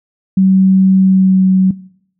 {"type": "tone with pitch glide", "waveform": "sine", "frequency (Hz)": [190, 188.03], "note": ["F#3", "F#3"], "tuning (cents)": [46, 28], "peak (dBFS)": -6, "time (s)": [0.37, 1.71], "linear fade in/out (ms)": 5, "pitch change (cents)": -18, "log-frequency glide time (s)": [0.97, 1.46], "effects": ["noise-tail reverb RT60 0.7 s tail -21 dB re dry"]}